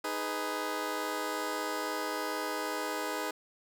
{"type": "chord", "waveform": "15% pulse", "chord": "G# minor", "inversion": "second", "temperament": "just", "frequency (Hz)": [311.5, 415.3, 498.4], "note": ["D#4", "G#4", "B4"], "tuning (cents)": [2, 0, 16], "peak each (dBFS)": -31, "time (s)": [0.04, 3.31], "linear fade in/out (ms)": 5, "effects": []}